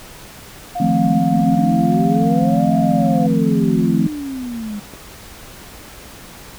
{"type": "tone with pitch glide", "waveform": "sine", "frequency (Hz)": [710, 703.5], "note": ["F5", "F5"], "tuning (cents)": [28, 12], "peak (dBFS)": -20, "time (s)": [0.75, 3.27], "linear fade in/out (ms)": 10, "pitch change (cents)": -16, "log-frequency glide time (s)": [1.45, 1.81]}
{"type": "chord", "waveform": "sine", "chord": "F dominant seventh", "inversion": "third", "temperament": "equal", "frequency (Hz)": [155.56, 174.61, 220, 261.6], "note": ["Eb3", "F3", "A3", "C4"], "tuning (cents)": [0, 0, 0, 0], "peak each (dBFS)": [-21, -18, -17, -19], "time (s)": [0.8, 4.07], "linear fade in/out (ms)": 5}
{"type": "exponential two-way sweep", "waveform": "sine", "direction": "up then down", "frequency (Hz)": [185.8, 660, 202.3], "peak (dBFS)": -23, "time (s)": [1.03, 4.8], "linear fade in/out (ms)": 10, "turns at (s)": 2.77}
{"type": "clicks", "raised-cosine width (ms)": 2, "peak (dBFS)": -22, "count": 2, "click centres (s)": [2.224, 4.937]}
{"effects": ["pink hiss -38 dBFS RMS until 6.58 s"]}